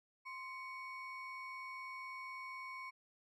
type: ring-modulated tone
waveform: triangle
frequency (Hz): 1638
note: G#6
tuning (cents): -24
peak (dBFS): -40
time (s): 0.25-2.91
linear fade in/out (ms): 20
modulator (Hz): 594
effects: none